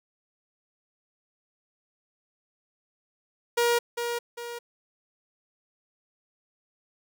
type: tone with echo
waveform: sawtooth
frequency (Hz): 474.7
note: A#4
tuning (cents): +31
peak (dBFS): -17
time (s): 3.57-3.79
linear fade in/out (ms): 10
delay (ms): 400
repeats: 2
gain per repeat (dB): -7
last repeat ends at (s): 4.59
effects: none